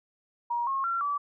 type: tone with pitch steps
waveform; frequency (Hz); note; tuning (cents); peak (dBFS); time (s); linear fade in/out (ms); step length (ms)
sine; 950 / 1083 / 1365 / 1152; A#5 / C#6 / F6 / D6; +33 / -41 / -40 / -34; -26; 0.5-1.18; 10; 170
effects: none